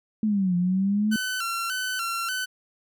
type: exponential two-way sweep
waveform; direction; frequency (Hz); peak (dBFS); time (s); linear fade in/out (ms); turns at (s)
sine; down then up; 220.8 to 174.61 to 220.8; -20; 0.23-1.16; 2; 0.56
type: tone with vibrato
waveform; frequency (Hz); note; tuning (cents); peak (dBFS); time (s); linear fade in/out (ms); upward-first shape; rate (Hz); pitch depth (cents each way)
sawtooth; 1435; F6; +47; -23; 1.11-2.46; 20; square; 1.7; 89
effects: none